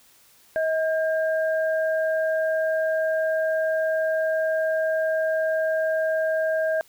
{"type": "tone pair together", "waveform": "sine", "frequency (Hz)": [637, 1605.1], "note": ["D#5", "G6"], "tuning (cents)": [41, 41], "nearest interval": "octave + major third", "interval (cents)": 1600, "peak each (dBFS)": [-21, -29], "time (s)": [0.56, 6.81], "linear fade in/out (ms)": 0, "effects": ["white hiss -56 dBFS RMS until 6.88 s"]}